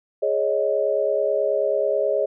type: chord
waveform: sine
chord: Ab suspended fourth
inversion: none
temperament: just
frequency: 415.3 / 553.7 / 623 Hz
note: Ab4 / Db5 / Eb5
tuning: 0 / -2 / +2 cents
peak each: -24 / -22 / -23 dBFS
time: 0.22-2.26 s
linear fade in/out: 10 ms
effects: none